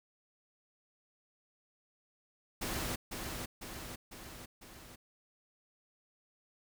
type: noise with echo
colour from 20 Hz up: pink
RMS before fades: -37 dBFS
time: 2.61-2.96 s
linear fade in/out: 10 ms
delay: 500 ms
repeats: 4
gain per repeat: -4 dB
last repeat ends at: 4.96 s
effects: none